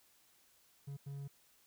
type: tone bursts at uneven times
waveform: triangle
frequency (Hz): 140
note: C#3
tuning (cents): +18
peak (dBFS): -40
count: 2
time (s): 0.87-0.97 / 1.06-1.28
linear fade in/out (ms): 10
effects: white hiss -69 dBFS RMS until 1.66 s